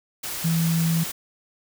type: tone in noise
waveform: sine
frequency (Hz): 164.81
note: E3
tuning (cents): 0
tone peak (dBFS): -19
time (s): 0.44-1.04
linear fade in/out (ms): 10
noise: white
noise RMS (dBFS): -31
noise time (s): 0.23-1.12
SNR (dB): +9
effects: none